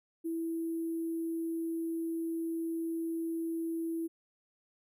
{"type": "tone with sample-and-hold", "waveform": "sine", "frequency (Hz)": 329.6, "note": "E4", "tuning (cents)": 0, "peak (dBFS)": -32, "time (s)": [0.24, 4.08], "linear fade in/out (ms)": 20, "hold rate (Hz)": 11025, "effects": []}